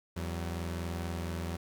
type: tone pair together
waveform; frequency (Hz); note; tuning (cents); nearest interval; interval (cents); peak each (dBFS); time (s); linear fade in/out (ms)
sawtooth; 84.3 / 189.25; E2 / F#3; +39 / +39; octave + major second; 1400; -31 / -37; 0.16-1.57; 10
effects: 11-bit